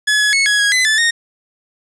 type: tone with pitch steps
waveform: sawtooth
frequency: 1701 / 1691 / 2196 / 1673 / 1651 / 2024 / 1745 / 1852 Hz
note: G#6 / G#6 / C#7 / G#6 / G#6 / B6 / A6 / A#6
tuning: +41 / +31 / -17 / +12 / -11 / +42 / -15 / -12 cents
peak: -8 dBFS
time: 0.07-1.11 s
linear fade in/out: 10 ms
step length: 130 ms
effects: resampled to 22050 Hz + 7-bit